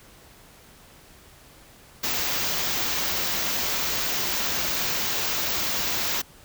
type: band-stop noise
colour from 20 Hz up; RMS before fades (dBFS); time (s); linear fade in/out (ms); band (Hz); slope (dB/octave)
white; -26; 2.03-6.22; 10; 7100 to 14000; 48
effects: pink hiss -51 dBFS RMS until 6.44 s